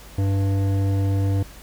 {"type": "tone with hard clipping", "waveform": "sine", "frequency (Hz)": 98, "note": "G2", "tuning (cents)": 0, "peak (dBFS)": -20, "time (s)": [0.18, 1.43], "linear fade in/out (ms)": 5, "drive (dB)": 12, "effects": ["added 50 Hz sine -43 dBFS peak until 1.62 s", "pink hiss -45 dBFS RMS until 1.62 s"]}